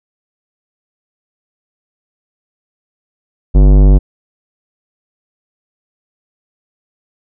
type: tone with tanh clipping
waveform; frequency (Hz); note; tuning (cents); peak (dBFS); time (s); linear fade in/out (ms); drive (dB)
sine; 49; G1; 0; -5; 3.54-3.99; 20; 18
effects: none